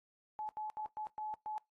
sine tone bursts at uneven times, 856 Hz, A5, 48 cents flat, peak -38 dBFS, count 6, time 0.39-0.49 / 0.57-0.7 / 0.77-0.86 / 0.97-1.07 / 1.18-1.34 / 1.46-1.58 s, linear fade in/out 0 ms, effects noise-tail reverb RT60 0.2 s tail -24 dB re dry + AAC 32 kbps

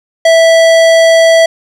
sine tone with hard clipping, 657 Hz, E5, 6 cents flat, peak -5 dBFS, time 0.25-1.46 s, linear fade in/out 5 ms, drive 17 dB, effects none

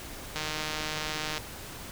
click train, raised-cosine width 0.2 ms, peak -15 dBFS, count 158, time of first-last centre 0.36-1.379 s, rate 154 Hz, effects pink hiss -42 dBFS RMS until 1.91 s

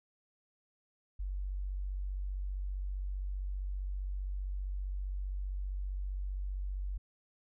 sine tone, 47.62 Hz, G1, 49 cents flat, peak -34 dBFS, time 1.19-6.98 s, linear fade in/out 10 ms, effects none

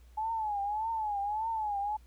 sine tone with vibrato, 852 Hz, G#5, 44 cents sharp, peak -30 dBFS, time 0.17-1.97 s, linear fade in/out 10 ms, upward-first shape triangle, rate 1.7 Hz, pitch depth 130 cents each way, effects added 60 Hz sine -53 dBFS peak until 2.06 s + pink hiss -68 dBFS RMS until 2.06 s

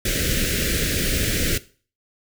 pink band-stop noise, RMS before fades -22 dBFS, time 0.05-1.58 s, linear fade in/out 5 ms, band 560 to 1500 Hz, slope 48 dB/octave, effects noise-tail reverb RT60 0.4 s tail -17 dB re dry

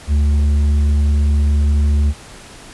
sine tone with tanh clipping, 73 Hz, D2, 10 cents flat, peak -12 dBFS, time 0.07-2.14 s, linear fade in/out 50 ms, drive 6 dB, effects pink hiss -38 dBFS RMS until 2.73 s + resampled to 24000 Hz

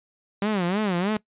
sawtooth tone with vibrato, 193.4 Hz, G3, 23 cents flat, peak -18 dBFS, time 0.42-1.17 s, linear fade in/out 2 ms, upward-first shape sine, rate 3.2 Hz, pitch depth 200 cents each way, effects noise-tail reverb RT60 0.1 s tail -21 dB re dry + resampled to 8000 Hz

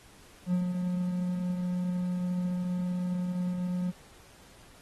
triangle tone with ADSR envelope, 179.6 Hz, F3, 49 cents sharp, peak -21 dBFS, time 0.46-3.92 s, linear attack 67 ms, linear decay 100 ms, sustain -5 dB, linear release 30 ms, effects pink hiss -56 dBFS RMS until 4.81 s + AAC 32 kbps

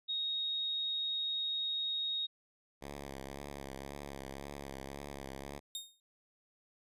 sine tone, 3748 Hz, A#7, 9 cents sharp, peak -33 dBFS, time 0.08-2.27 s, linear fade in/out 20 ms
5% pulse tone with vibrato, 69.3 Hz, C#2, in tune, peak -32 dBFS, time 2.81-5.6 s, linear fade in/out 20 ms, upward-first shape triangle, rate 1.9 Hz, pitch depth 63 cents each way
sawtooth tone with exponential decay, 3700 Hz, A#7, 14 cents flat, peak -33 dBFS, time 5.75-6 s, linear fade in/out 1 ms, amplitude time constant 53 ms
effects resampled to 32000 Hz

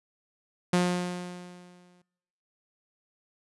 sawtooth tone with exponential decay, 178.4 Hz, F3, 37 cents sharp, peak -16 dBFS, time 0.73-2.02 s, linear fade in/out 5 ms, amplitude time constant 280 ms, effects noise-tail reverb RT60 1.0 s tail -24 dB re dry + resampled to 24000 Hz

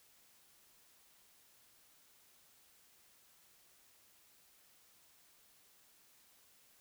silence, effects white hiss -67 dBFS RMS until 6.8 s

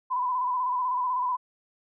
sine tone with vibrato, 1002 Hz, B5, 25 cents sharp, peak -24 dBFS, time 0.1-1.37 s, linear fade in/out 20 ms, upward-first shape square, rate 16 Hz, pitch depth 35 cents each way, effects none

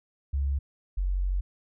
sine tone pair in turn, 69.3 / 46.25 Hz, C#2 / F#1, 0 / 0 cents, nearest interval perfect fifth, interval 700 cents, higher first, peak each -24 dBFS, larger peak neither, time 0.33-0.59 / 0.97-1.41 s, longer second, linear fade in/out 10 ms, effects none

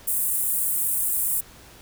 pink high-pass noise, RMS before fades -24 dBFS, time 0.07-1.41 s, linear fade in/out 10 ms, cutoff 8600 Hz, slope 48 dB/octave, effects pink hiss -48 dBFS RMS until 1.81 s

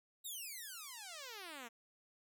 5% pulse exponential sweep, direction down, 3900 to 222.7 Hz, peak -36 dBFS, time 0.24-1.69 s, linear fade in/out 20 ms, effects none

